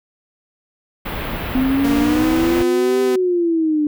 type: band-stop noise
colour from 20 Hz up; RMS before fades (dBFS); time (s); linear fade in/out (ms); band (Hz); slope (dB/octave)
pink; -25; 1.05-2.63; 10; 3200 to 15000; 24
type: exponential two-way sweep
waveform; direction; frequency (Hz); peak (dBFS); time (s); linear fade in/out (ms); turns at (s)
sine; up then down; 256 to 392 to 295; -14; 1.55-3.87; 2; 3.02
type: tone with pitch glide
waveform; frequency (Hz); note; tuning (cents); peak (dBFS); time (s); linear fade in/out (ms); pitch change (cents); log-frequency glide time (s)
sawtooth; 233.1 to 252.7; A#3 to B3; 0 to +40; -17; 1.84-3.16; 5; +140; 2-2.25
effects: none